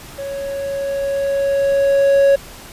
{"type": "tone with level ramp", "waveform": "triangle", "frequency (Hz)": 554.4, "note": "C#5", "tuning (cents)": 0, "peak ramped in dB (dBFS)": [-22, -6], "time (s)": [0.18, 2.36], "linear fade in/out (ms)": 10, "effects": ["pink hiss -37 dBFS RMS until 2.72 s", "resampled to 32000 Hz"]}